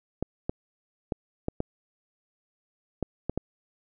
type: clicks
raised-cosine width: 2 ms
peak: -14 dBFS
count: 8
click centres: 0.226 / 0.495 / 1.122 / 1.484 / 1.604 / 3.027 / 3.296 / 3.376 s
effects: none